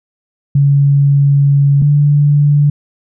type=tone pair in turn; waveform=sine; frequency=141 / 145.55 Hz; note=C#3 / D3; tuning=+30 / -15 cents; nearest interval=minor second; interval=55 cents; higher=second; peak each=-6 dBFS; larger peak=neither; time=0.55-1.82 / 1.82-2.7 s; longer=first; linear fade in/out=5 ms; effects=none